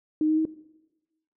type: tone with pitch steps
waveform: sine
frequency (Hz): 308.8 / 312.6 / 316.4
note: D#4 / D#4 / D#4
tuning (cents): -13 / +8 / +29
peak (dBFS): -20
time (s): 0.21-0.453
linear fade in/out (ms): 2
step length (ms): 81
effects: noise-tail reverb RT60 1.0 s tail -17 dB re dry